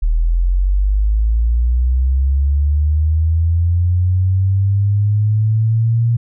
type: linear sweep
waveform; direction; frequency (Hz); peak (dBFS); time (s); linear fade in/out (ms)
sine; up; 38.44 to 117.9; -11; 0.02-6.17; 10
effects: none